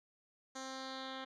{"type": "tone with low-pass filter sweep", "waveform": "10% pulse", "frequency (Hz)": 264, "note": "C4", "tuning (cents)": 16, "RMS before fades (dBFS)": -45, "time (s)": [0.55, 1.25], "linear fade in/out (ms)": 10, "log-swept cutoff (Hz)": [6400, 3100], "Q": 2.9, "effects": []}